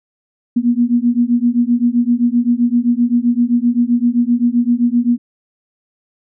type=beating tone pair; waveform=sine; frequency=236.1 / 243.8 Hz; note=A#3 / B3; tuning=+22 / -22 cents; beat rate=7.7 Hz; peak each=-14 dBFS; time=0.56-5.18 s; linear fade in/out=10 ms; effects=none